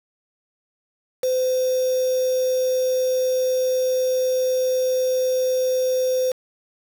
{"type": "tone with quantisation", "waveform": "sine", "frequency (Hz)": 512, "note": "C5", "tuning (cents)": -38, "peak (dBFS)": -18, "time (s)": [1.23, 6.32], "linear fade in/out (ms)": 5, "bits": 5, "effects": []}